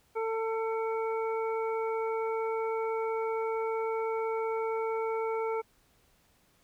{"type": "harmonic tone", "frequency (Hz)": 447.4, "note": "A4", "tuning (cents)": 29, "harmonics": [1, 2, 3, 5], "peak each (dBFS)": [-30, -36, -40, -44], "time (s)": [0.15, 5.62], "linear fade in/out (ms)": 20, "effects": ["pink hiss -67 dBFS RMS until 6.63 s"]}